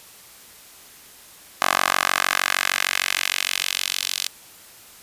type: tone with high-pass filter sweep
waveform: 10% pulse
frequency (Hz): 46.51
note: F#1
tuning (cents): +10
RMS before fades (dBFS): -23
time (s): 1.62-4.27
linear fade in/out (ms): 0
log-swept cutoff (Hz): 1000 to 3900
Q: 1.4
effects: white hiss -46 dBFS RMS until 5.02 s + resampled to 32000 Hz